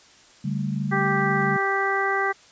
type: chord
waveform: sine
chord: D suspended fourth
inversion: none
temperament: equal with one note detuned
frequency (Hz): 143.4 / 196 / 220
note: D3 / G3 / A3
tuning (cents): -41 / 0 / 0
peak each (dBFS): -27 / -27 / -31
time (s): 0.44-1.57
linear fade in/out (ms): 10
type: harmonic tone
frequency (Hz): 392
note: G4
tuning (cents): 0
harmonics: 1 / 2 / 3 / 4 / 5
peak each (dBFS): -27 / -27 / -27 / -27 / -27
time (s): 0.91-2.33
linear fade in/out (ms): 20
effects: white hiss -52 dBFS RMS until 2.51 s + resampled to 16000 Hz